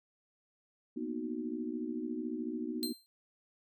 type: chord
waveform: sine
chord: B major seventh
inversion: third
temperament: equal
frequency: 233.1 / 246.9 / 311.1 / 370 Hz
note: A#3 / B3 / D#4 / F#4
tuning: 0 / 0 / 0 / 0 cents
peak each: -43 / -39 / -39 / -43 dBFS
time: 0.96-2.93 s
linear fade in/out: 10 ms
type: tone with exponential decay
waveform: sawtooth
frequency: 4142 Hz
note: C8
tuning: 18 cents flat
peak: -29 dBFS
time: 2.83-3.06 s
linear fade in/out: 0 ms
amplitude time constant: 50 ms
effects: none